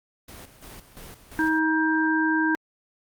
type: noise with tremolo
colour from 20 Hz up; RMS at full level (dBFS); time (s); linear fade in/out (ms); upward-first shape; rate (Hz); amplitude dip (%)
pink; -42; 0.28-1.59; 5; square; 2.9; 65
type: harmonic tone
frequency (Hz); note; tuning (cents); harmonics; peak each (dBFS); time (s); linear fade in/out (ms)
316.6; D#4; +30; 1 / 3 / 5; -22 / -28 / -24; 1.39-2.55; 0
effects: Opus 24 kbps